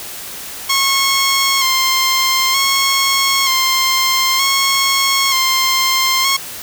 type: tone with vibrato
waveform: 10% pulse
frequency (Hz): 1072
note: C6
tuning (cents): +42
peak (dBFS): -4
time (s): 0.69-6.37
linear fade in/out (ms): 10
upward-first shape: square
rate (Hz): 0.54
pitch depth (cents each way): 31
effects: white hiss -29 dBFS RMS until 6.62 s